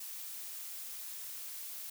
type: noise with amplitude modulation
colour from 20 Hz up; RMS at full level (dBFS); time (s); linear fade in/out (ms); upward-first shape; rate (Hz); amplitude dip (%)
blue; -43; 0-1.9; 5; sine; 209; 25
effects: none